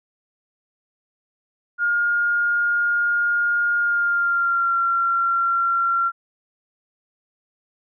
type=tone with pitch glide; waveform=sine; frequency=1419 to 1370.7 Hz; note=F6 to F6; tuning=+27 to -33 cents; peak=-17 dBFS; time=1.78-6.12 s; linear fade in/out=50 ms; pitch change=-60 cents; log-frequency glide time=3.78-4.78 s; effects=none

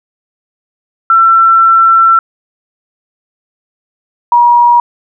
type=tone pair in turn; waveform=sine; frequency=1345 / 956.6 Hz; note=E6 / A#5; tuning=+34 / +44 cents; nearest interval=tritone; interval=590 cents; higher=first; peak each=-3 dBFS; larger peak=neither; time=1.1-2.19 / 4.32-4.8 s; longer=first; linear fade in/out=2 ms; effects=none

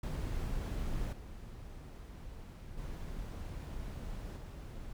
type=noise with level steps; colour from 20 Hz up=brown; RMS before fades=-37 / -47 / -42 / -45 dBFS; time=0.03-4.93 s; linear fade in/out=5 ms; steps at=1.12 / 2.77 / 4.36 s; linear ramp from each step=10 ms; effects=none

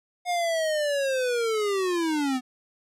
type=linear sweep; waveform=square; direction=down; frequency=720 to 248.3 Hz; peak=-24 dBFS; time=0.25-2.41 s; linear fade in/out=50 ms; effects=low-pass 10000 Hz 12 dB/octave

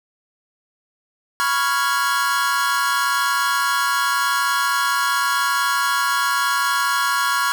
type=chord; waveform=45% pulse; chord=C# dominant seventh; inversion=third; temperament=equal; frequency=987.8 / 1108.7 / 1396.9 / 1661.2 Hz; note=B5 / C#6 / E#6 / G#6; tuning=0 / 0 / 0 / 0 cents; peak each=-25 / -22 / -22 / -25 dBFS; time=1.4-7.52 s; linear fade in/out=0 ms; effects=none

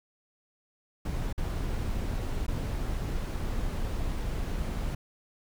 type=noise with dropouts; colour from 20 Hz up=brown; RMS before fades=-31 dBFS; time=1.05-4.95 s; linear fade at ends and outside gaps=5 ms; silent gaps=1.328-1.378 / 2.466-2.48 s; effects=none

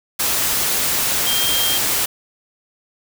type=tone in noise; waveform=sine; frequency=3194 Hz; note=G7; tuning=32 cents sharp; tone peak=-20 dBFS; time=1.26-1.78 s; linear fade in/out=10 ms; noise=white; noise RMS=-19 dBFS; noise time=0.19-2.06 s; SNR=-4 dB; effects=none

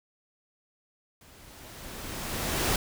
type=noise with level ramp; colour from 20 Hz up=pink; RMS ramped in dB=-55 to -25 dBFS; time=1.21-2.76 s; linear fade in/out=2 ms; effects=none

